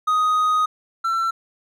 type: tone pair in turn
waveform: triangle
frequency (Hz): 1249 / 1344.7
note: D#6 / E6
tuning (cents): +6 / +34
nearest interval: minor second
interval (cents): 128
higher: second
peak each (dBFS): -14 / -17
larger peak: first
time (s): 0.07-0.66 / 1.04-1.31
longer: first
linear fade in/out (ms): 10
effects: none